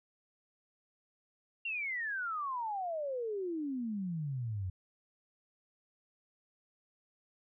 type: exponential sweep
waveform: sine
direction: down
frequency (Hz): 2794 to 88.9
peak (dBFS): -34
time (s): 1.65-4.7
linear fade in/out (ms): 5
effects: none